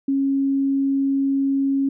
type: tone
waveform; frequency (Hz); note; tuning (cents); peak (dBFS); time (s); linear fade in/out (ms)
sine; 273.8; C#4; -21; -17; 0.08-1.89; 5
effects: none